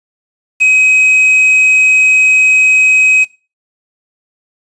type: tone with quantisation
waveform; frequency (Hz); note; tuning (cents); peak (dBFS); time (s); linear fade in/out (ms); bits
triangle; 2532; D#7; +30; -3; 0.6-3.25; 20; 5
effects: noise-tail reverb RT60 0.3 s tail -20 dB re dry + resampled to 22050 Hz